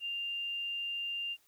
sine tone, 2794 Hz, F7, in tune, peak -34 dBFS, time 0-1.37 s, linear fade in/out 50 ms, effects white hiss -69 dBFS RMS until 1.47 s

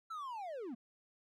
triangle linear sweep, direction down, 1351 to 209.5 Hz, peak -39 dBFS, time 0.1-0.75 s, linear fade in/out 10 ms, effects none

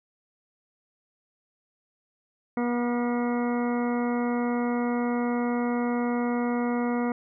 harmonic tone with a mistuned harmonic, 241.2 Hz, B3, 41 cents flat, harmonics 1 / 2 / 3 / 4 / 5 / 6 / 8 / 9, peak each -25 / -31 / -35 / -37 / -39 / -41 / -43 / -44 dBFS, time 2.57-7.12 s, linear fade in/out 2 ms, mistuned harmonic 6, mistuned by -20 cents, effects none

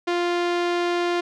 sawtooth tone with low-pass filter, 349.2 Hz, F4, in tune, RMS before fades -23 dBFS, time 0.07-1.21 s, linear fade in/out 10 ms, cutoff 4100 Hz, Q 0.86, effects none

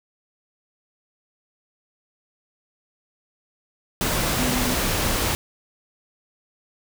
sine tone in noise, 250 Hz, B3, 21 cents sharp, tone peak -25 dBFS, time 4.39-4.74 s, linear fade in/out 0 ms, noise pink, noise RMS -23 dBFS, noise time 4.01-5.35 s, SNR -5 dB, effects none

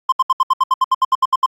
triangle tone bursts, 1046.5 Hz, C6, in tune, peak -8 dBFS, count 14, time 0.09-1.461 s, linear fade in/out 5 ms, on 32 ms, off 71 ms, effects AAC 48 kbps

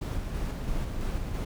brown noise with tremolo, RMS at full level -30 dBFS, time 0.01-1.45 s, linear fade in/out 10 ms, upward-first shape square, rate 3 Hz, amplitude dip 30%, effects none

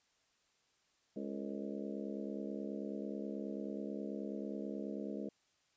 harmonic tone with a mistuned harmonic, 69.3 Hz, C#2, in tune, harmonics 3 / 4 / 5 / 6 / 7 / 8 / 9, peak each -43 / -45 / -47 / -49 / -50 / -51 / -52 dBFS, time 1.16-5.29 s, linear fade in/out 5 ms, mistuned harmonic 6, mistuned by +96 cents, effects white hiss -75 dBFS RMS until 5.76 s + resampled to 16000 Hz

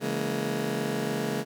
20% pulse chord, A# half-diminished seventh, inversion first, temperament just, 139.85 / 167.82 / 209.8 / 233.1 Hz, C#3 / E3 / G#3 / A#3, +16 / +31 / +18 / 0 cents, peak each -29 / -31 / -27 / -28 dBFS, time 0-1.45 s, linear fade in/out 50 ms, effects none

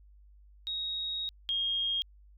sine tone pair in turn, 3774 / 3243 Hz, A#7 / G#7, +21 / -42 cents, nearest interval minor third, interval 263 cents, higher first, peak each -32 / -28 dBFS, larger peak second, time 0.67-1.29 / 1.49-2.02 s, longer first, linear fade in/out 0 ms, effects added 50 Hz sine -54 dBFS peak until 2.37 s

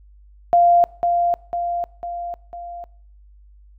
sine tone with echo, 695 Hz, F5, 9 cents flat, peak -10 dBFS, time 0.53-0.84 s, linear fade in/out 0 ms, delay 500 ms, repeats 4, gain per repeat -5 dB, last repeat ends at 2.84 s, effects noise-tail reverb RT60 0.6 s tail -24 dB re dry + added 50 Hz sine -45 dBFS peak until 3.78 s

